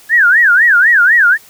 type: tone with vibrato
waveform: sine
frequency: 1644 Hz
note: G#6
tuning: 18 cents flat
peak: -5 dBFS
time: 0.09-1.38 s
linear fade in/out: 50 ms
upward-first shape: sine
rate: 4 Hz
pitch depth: 280 cents each way
effects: white hiss -42 dBFS RMS until 1.49 s